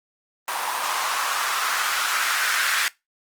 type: noise with band-pass filter sweep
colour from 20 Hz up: blue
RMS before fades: -24 dBFS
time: 0.48-2.88 s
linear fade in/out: 0 ms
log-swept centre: 910 to 1600 Hz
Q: 2.7
effects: noise-tail reverb RT60 0.2 s tail -21 dB re dry + Opus 32 kbps